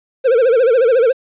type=tone with vibrato; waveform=triangle; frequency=488.3 Hz; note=B4; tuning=20 cents flat; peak=-7 dBFS; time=0.24-1.13 s; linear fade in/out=20 ms; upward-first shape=sine; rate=14 Hz; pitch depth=160 cents each way; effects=resampled to 8000 Hz + 8-bit